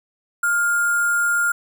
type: tone with sample-and-hold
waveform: sine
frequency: 1406 Hz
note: F6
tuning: 11 cents sharp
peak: -16 dBFS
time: 0.43-1.52 s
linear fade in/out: 5 ms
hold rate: 8820 Hz
effects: none